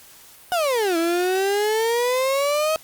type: exponential two-way sweep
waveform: 35% pulse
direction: down then up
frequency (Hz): 742 to 327.3 to 639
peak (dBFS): -17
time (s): 0.52-2.76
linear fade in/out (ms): 0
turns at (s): 0.97
effects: white hiss -47 dBFS RMS until 2.83 s + Opus 48 kbps